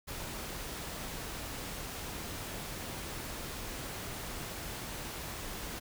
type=noise; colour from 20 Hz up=pink; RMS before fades=-41 dBFS; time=0.07-5.8 s; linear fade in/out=20 ms; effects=none